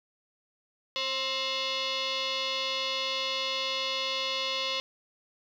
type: tone with frequency modulation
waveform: sine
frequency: 260 Hz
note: C4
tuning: 11 cents flat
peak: -28 dBFS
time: 0.96-4.8 s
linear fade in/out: 0 ms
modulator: 793 Hz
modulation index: 5.4
effects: 10-bit